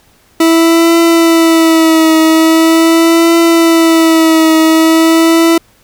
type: tone with vibrato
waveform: 40% pulse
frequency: 326.8 Hz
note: E4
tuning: 15 cents flat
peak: -4 dBFS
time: 0.4-5.58 s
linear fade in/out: 5 ms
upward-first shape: triangle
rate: 0.42 Hz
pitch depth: 44 cents each way
effects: pink hiss -48 dBFS RMS until 5.83 s